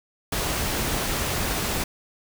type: noise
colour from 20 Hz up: pink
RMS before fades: -26 dBFS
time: 0.32-1.84 s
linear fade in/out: 5 ms
effects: none